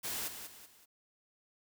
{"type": "noise with echo", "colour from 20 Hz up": "white", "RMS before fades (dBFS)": -38, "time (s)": [0.03, 0.29], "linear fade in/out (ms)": 20, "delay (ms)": 190, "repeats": 3, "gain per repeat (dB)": -8, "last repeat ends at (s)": 0.86, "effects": []}